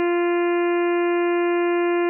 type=harmonic tone; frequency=347.5 Hz; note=F4; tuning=9 cents flat; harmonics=1 / 2 / 3 / 4 / 5 / 6 / 7 / 8; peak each=-18 / -29 / -31 / -36 / -34 / -36 / -36 / -40 dBFS; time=0-2.09 s; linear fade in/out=0 ms; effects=none